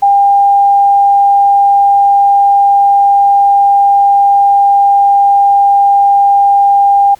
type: tone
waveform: sine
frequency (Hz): 801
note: G5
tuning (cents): +37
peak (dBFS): -4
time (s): 0.02-7.15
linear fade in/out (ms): 10
effects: pink hiss -44 dBFS RMS until 7.19 s